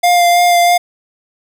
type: tone with vibrato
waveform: square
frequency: 701 Hz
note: F5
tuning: 6 cents sharp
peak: -8 dBFS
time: 0.03-0.78 s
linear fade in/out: 10 ms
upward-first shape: sine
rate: 3.1 Hz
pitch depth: 15 cents each way
effects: none